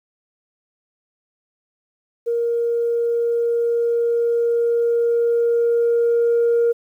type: tone with level ramp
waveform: sine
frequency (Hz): 469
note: A#4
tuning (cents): +11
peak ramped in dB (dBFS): -17 to -12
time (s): 2.26-6.73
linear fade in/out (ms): 20
effects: tanh soft clip ceiling -11 dBFS + 9-bit